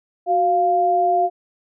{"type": "tone pair together", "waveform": "sine", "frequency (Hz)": [370, 698.5], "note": ["F#4", "F5"], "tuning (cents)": [0, 0], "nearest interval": "major seventh", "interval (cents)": 1100, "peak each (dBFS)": [-22, -15], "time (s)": [0.26, 1.3], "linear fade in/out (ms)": 50, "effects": []}